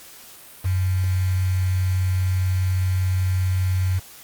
sine tone with quantisation, 92.5 Hz, F#2, in tune, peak -18 dBFS, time 0.64-4 s, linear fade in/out 20 ms, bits 6, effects white hiss -44 dBFS RMS until 4.23 s + Opus 48 kbps

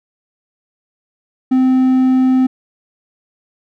triangle tone, 258.6 Hz, C4, 20 cents flat, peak -7 dBFS, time 1.51-2.47 s, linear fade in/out 10 ms, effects none

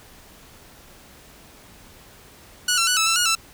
10% pulse tone with pitch steps, 1466 / 1352 / 1479 / 1308 / 1335 / 1441 / 1330 Hz, F#6 / E6 / F#6 / E6 / E6 / F#6 / E6, -16 / +43 / -1 / -14 / +22 / -46 / +15 cents, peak -9 dBFS, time 2.68-3.352 s, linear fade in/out 5 ms, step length 96 ms, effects pink hiss -48 dBFS RMS until 3.53 s

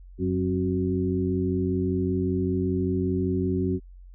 harmonic tone with a mistuned harmonic, 92.6 Hz, F#2, 2 cents sharp, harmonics 1 / 2 / 3 / 4, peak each -28 / -28 / -28 / -28 dBFS, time 0.18-3.8 s, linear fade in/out 50 ms, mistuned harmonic 3, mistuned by -47 cents, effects added 45 Hz sine -43 dBFS peak until 4.14 s

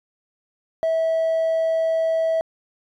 triangle tone, 650 Hz, E5, 24 cents flat, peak -15 dBFS, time 0.83-2.41 s, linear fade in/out 0 ms, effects tanh soft clip ceiling -13 dBFS

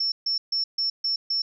sine tone bursts, 5400 Hz, E8, 41 cents sharp, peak -22 dBFS, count 6, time 0-1.42 s, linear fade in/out 5 ms, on 120 ms, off 140 ms, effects none

